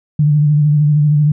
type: tone with vibrato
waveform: sine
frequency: 148.8 Hz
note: D3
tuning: 23 cents sharp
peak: -8 dBFS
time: 0.19-1.32 s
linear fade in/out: 5 ms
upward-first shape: sine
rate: 13 Hz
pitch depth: 40 cents each way
effects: none